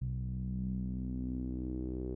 sawtooth tone with low-pass filter sweep, 63.1 Hz, B1, 38 cents sharp, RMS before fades -37 dBFS, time 0.01-2.15 s, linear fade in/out 10 ms, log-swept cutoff 140 to 380 Hz, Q 5.3, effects none

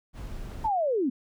brown noise, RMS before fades -37 dBFS, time 0.13-0.7 s, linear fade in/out 50 ms
sine linear sweep, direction down, 911 to 233.1 Hz, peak -23 dBFS, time 0.64-1.1 s, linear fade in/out 10 ms
effects none

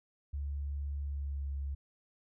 sine tone with pitch glide, 71.1 to 69.6 Hz, C#2 to C#2, +45 to +8 cents, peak -34 dBFS, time 0.33-1.75 s, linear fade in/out 10 ms, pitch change -37 cents, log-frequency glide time 1.03-1.49 s, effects none

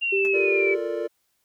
sine linear sweep, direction down, 2794 to 2282 Hz, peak -22 dBFS, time 0.01-0.75 s, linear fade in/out 20 ms
sine tone, 392 Hz, G4, in tune, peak -21 dBFS, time 0.12-0.77 s, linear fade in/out 10 ms
5% pulse tone with exponential decay, 216.7 Hz, A3, 26 cents flat, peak -26 dBFS, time 0.25-0.34 s, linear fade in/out 0 ms, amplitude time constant 18 ms
triangle chord, Bb major seventh, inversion second, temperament equal, 349.2 / 440 / 466.2 / 587.3 Hz, F4 / A4 / Bb4 / D5, 0 / 0 / 0 / 0 cents, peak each -29 dBFS, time 0.33-1.08 s, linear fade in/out 20 ms
effects white hiss -71 dBFS RMS until 1.44 s

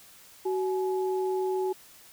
sine tone pair together, 374.8 / 847.2 Hz, F#4 / G#5, +22 / +34 cents, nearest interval octave + major second, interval 1412 cents, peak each -26 / -34 dBFS, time 0.45-1.73 s, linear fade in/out 10 ms, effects white hiss -53 dBFS RMS until 2.12 s

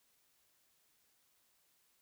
silence, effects white hiss -74 dBFS RMS until 2.01 s

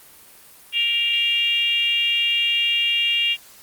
sine tone with frequency modulation, 2800 Hz, F7, 4 cents sharp, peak -17 dBFS, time 0.72-3.37 s, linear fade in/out 50 ms, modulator 456 Hz, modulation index 0.84, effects white hiss -47 dBFS RMS until 3.62 s + Opus 32 kbps

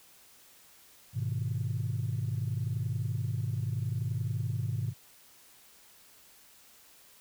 sine chord, G# minor, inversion none, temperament just, 103.83 / 124.59 / 155.74 Hz, G#2 / B2 / D#3, 0 / +16 / +2 cents, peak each -32 / -32 / -37 dBFS, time 1.13-4.94 s, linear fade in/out 50 ms, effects tanh soft clip ceiling -23 dBFS + white hiss -58 dBFS RMS until 7.2 s

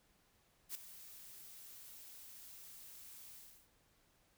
blue noise with ADSR envelope, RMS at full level -41 dBFS, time 0.69-3.69 s, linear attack 60 ms, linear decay 4 ms, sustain -14 dB, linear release 340 ms, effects pink hiss -73 dBFS RMS until 4.37 s

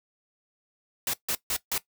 white noise bursts, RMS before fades -28 dBFS, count 4, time 1.07-1.78 s, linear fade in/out 2 ms, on 65 ms, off 150 ms, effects noise-tail reverb RT60 0.1 s tail -17 dB re dry

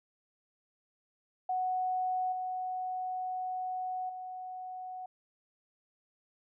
sine tone with level steps, 740 Hz, F#5, in tune, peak -29 / -33 / -39 dBFS, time 1.49-5.06 s, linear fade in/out 5 ms, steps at 2.32 / 4.09 s, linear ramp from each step 5 ms, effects none

